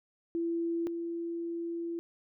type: tone pair in turn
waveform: sine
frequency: 336.1 / 337.8 Hz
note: E4 / E4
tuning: +34 / +42 cents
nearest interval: unison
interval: 8 cents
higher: second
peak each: -29 / -33 dBFS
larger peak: first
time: 0.35-0.87 / 0.87-1.99 s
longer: second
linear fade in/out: 0 ms
effects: none